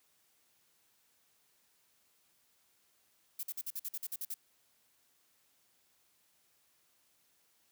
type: noise bursts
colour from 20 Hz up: violet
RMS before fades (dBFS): -39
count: 11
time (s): 3.39-4.342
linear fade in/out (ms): 5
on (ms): 42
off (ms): 49
effects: white hiss -72 dBFS RMS until 7.71 s + high-pass 60 Hz 12 dB/octave